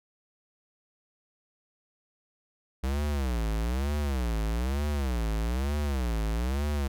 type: tone with vibrato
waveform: square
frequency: 63.1 Hz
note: B1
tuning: 38 cents sharp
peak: -27 dBFS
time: 2.83-6.88 s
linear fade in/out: 10 ms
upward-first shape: sine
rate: 1.1 Hz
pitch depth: 280 cents each way
effects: none